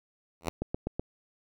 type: tone with exponential growth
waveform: 5% pulse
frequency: 82.41 Hz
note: E2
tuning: in tune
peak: -15 dBFS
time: 0.41-0.49 s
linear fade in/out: 0 ms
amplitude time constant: 16 ms
type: click train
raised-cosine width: 2 ms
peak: -17 dBFS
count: 4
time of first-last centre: 0.62-0.995 s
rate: 7.99 Hz
effects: none